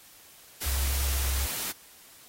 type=noise; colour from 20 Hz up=white; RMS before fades=-33 dBFS; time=0.61-1.72 s; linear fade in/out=10 ms
type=tone with pitch glide; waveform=sine; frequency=67.4 to 66.97 Hz; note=C#2 to C2; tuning=-48 to +41 cents; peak=-26 dBFS; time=0.65-1.47 s; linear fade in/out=20 ms; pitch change=-11 cents; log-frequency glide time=0.9-1.25 s
effects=white hiss -53 dBFS RMS until 2.28 s + AAC 48 kbps